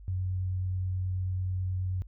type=tone with vibrato; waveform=sine; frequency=92.5 Hz; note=F#2; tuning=in tune; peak=-28 dBFS; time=0.08-2.02 s; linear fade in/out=0 ms; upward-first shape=triangle; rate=9.3 Hz; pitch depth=9 cents each way; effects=added 50 Hz sine -45 dBFS peak until 2.07 s